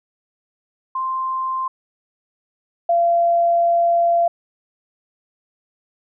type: tone pair in turn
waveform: sine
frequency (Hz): 1046.5 / 684.7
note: C6 / F5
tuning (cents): 0 / -34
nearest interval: perfect fifth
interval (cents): 734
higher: first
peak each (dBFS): -20 / -13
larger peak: second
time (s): 0.95-1.68 / 2.89-4.28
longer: second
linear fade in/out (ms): 5
effects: none